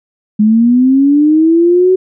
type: linear sweep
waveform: sine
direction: up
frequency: 208.2 to 376.7 Hz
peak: -5 dBFS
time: 0.39-1.96 s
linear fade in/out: 10 ms
effects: none